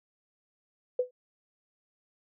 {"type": "tone with exponential decay", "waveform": "sine", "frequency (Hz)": 500, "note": "B4", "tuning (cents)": 21, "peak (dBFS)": -20, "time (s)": [0.99, 1.11], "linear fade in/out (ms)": 5, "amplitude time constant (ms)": 24, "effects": []}